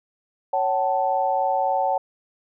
sine chord, F# minor, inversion second, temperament equal with one note detuned, 554.4 / 756.4 / 880 Hz, C#5 / F#5 / A5, 0 / +38 / 0 cents, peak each -25 / -22 / -24 dBFS, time 0.53-1.98 s, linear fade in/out 5 ms, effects none

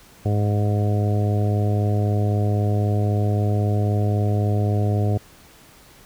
harmonic tone, 103.83 Hz, G#2, in tune, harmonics 1 / 2 / 3 / 4 / 5 / 6 / 7, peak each -18 / -28 / -31 / -30 / -34 / -33 / -33 dBFS, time 0.25-5.18 s, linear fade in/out 10 ms, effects pink hiss -49 dBFS RMS until 6.05 s

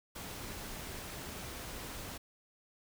pink noise, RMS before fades -44 dBFS, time 0.15-2.18 s, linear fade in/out 10 ms, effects none

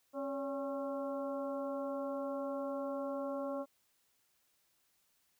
harmonic tone with a mistuned harmonic, 272 Hz, C#4, 33 cents flat, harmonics 1 / 2 / 3 / 4 / 5, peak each -41 / -38 / -49 / -47 / -52 dBFS, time 0.13-3.66 s, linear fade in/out 50 ms, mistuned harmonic 2, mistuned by +62 cents, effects white hiss -75 dBFS RMS until 5.39 s

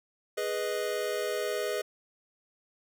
square chord, G# minor, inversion none, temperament equal, 415.3 / 493.9 / 622.3 Hz, G#4 / B4 / D#5, 0 / 0 / 0 cents, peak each -34 / -35 / -35 dBFS, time 0.37-1.82 s, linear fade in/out 10 ms, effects none

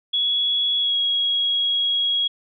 sine tone with pitch glide, 3364 to 3310 Hz, G#7 to G#7, +22 to -6 cents, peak -18 dBFS, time 0.13-2.28 s, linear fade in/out 10 ms, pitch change -28 cents, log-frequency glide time 0.79-0.95 s, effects none

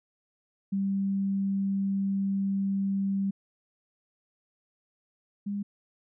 sine tone pair in turn, 196 / 202.2 Hz, G3 / G#3, 0 / -46 cents, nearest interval minor second, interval 54 cents, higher second, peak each -25 / -29 dBFS, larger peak first, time 0.72-3.31 / 5.46-5.63 s, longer first, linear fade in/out 10 ms, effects none

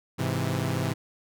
sawtooth chord, Ab augmented, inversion none, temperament equal, 103.83 / 130.81 / 164.81 Hz, Ab2 / C3 / E3, 0 / 0 / 0 cents, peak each -27 / -25 / -27 dBFS, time 0.18-0.94 s, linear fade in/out 20 ms, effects none

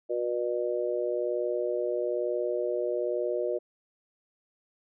harmonic tone, 121.1 Hz, B2, 34 cents flat, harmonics 3 / 4 / 5, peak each -31 / -31 / -31 dBFS, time 0.09-3.59 s, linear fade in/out 20 ms, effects none

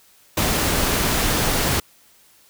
pink noise, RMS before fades -20 dBFS, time 0.37-1.8 s, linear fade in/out 5 ms, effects white hiss -54 dBFS RMS until 2.49 s

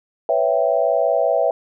sine chord, C# half-diminished seventh, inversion third, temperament equal, 493.9 / 554.4 / 659.3 / 784 Hz, B4 / C#5 / E5 / G5, 0 / 0 / 0 / 0 cents, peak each -22 / -20 / -18 / -24 dBFS, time 0.29-1.51 s, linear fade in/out 2 ms, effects none

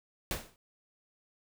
pink noise with exponential decay, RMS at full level -31 dBFS, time 0.31-0.56 s, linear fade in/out 1 ms, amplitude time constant 54 ms, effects none

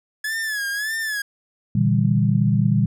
45% pulse tone with vibrato, 1705 Hz, G#6, 45 cents sharp, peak -23 dBFS, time 0.24-1.22 s, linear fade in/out 5 ms, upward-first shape sine, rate 1.7 Hz, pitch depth 97 cents each way
sine chord, E half-diminished seventh, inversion second, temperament just, 118.67 / 148.33 / 164.81 / 197.78 Hz, Bb2 / D3 / E3 / G3, +31 / +18 / 0 / +16 cents, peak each -19 / -21 / -24 / -20 dBFS, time 1.75-2.86 s, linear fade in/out 5 ms
effects none

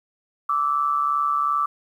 sine tone pair together, 1165 / 1307.7 Hz, D6 / E6, -14 / -14 cents, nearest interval major second, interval 200 cents, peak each -20 / -25 dBFS, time 0.49-1.66 s, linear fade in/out 5 ms, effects 9-bit

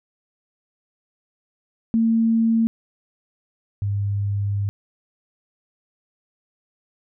sine tone pair in turn, 226.6 / 100.94 Hz, A#3 / G#2, -49 / -49 cents, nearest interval octave + major second, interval 1400 cents, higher first, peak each -15 / -20 dBFS, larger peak first, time 1.94-2.67 / 3.82-4.69 s, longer second, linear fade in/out 0 ms, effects none

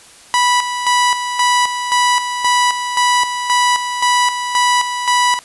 sawtooth tone with tremolo, 983 Hz, B5, 8 cents flat, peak -7 dBFS, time 0.34-5.39 s, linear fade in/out 0 ms, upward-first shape square, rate 1.9 Hz, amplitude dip 60%, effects white hiss -42 dBFS RMS until 5.44 s + resampled to 24000 Hz

